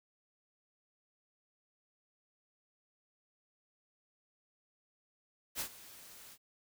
white noise with ADSR envelope, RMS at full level -36 dBFS, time 5.55-6.38 s, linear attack 51 ms, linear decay 81 ms, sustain -18 dB, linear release 55 ms, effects none

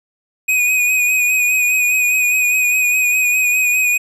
square tone with vibrato, 2489 Hz, D#7, in tune, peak -13 dBFS, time 0.48-3.98 s, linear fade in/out 10 ms, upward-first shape sine, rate 4.9 Hz, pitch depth 31 cents each way, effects resampled to 32000 Hz

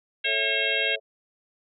sine chord, A major, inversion none, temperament equal, 440 / 554.4 / 659.3 Hz, A4 / C#5 / E5, 0 / 0 / 0 cents, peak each -34 dBFS, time 0.24-1 s, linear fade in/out 50 ms
harmonic tone, 541 Hz, C#5, 42 cents flat, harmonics 3 / 4 / 5 / 6 / 7, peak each -30 / -29 / -27 / -29 / -33 dBFS, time 0.24-0.96 s, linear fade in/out 10 ms
effects none

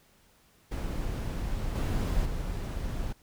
brown noise with level steps, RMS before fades -32 / -28 / -33 dBFS, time 0.71-3.13 s, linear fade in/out 10 ms, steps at 1.75 / 2.25 s, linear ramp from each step 10 ms, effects pink hiss -63 dBFS RMS until 3.22 s

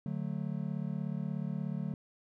triangle chord, D major, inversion none, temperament just, 146.83 / 183.54 / 220.2 Hz, D3 / F#3 / A3, 0 / -14 / +2 cents, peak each -35 / -35 / -38 dBFS, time 0.06-1.94 s, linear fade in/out 2 ms, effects none

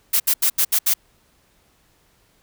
blue noise bursts at uneven times, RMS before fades -17 dBFS, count 6, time 0.13-0.2 / 0.27-0.34 / 0.42-0.5 / 0.58-0.65 / 0.72-0.79 / 0.86-0.94 s, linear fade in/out 10 ms, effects pink hiss -60 dBFS RMS until 2.42 s

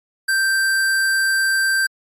square tone, 1568 Hz, G6, in tune, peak -16 dBFS, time 0.28-1.87 s, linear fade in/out 10 ms, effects MP3 64 kbps

